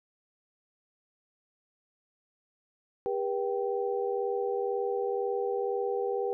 sine tone cluster, 400.8 / 482.8 / 779 Hz, G4 / B4 / G5, +38 / -39 / -11 cents, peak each -31 / -31 / -36 dBFS, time 3.06-6.33 s, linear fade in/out 0 ms, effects none

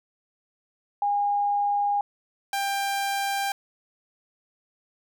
sine / sawtooth tone pair in turn, 815 / 793.2 Hz, G#5 / G5, -33 / +20 cents, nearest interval unison, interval 47 cents, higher first, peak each -21 dBFS, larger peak neither, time 1.02-2.01 / 2.53-3.52 s, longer neither, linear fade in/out 2 ms, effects none

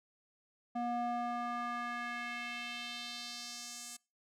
square tone with band-pass filter sweep, 239.7 Hz, A#3, 48 cents sharp, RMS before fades -40 dBFS, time 0.75-3.97 s, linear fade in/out 10 ms, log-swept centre 580 to 8000 Hz, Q 2, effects noise-tail reverb RT60 0.3 s tail -26 dB re dry

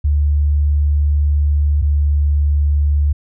sine tone pair in turn, 73.2 / 72.92 Hz, D2 / D2, -5 / -12 cents, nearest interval unison, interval 7 cents, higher first, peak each -11 dBFS, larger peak neither, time 0.04-1.82 / 1.82-3.13 s, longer first, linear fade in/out 10 ms, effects none

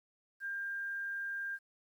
sine tone with quantisation, 1598 Hz, G6, 33 cents sharp, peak -36 dBFS, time 0.4-1.59 s, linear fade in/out 50 ms, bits 11, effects none

